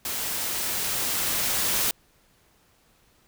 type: noise with level ramp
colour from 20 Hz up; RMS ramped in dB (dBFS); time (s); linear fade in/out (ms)
white; -30 to -24; 0.05-1.91; 2
effects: pink hiss -62 dBFS RMS until 3.27 s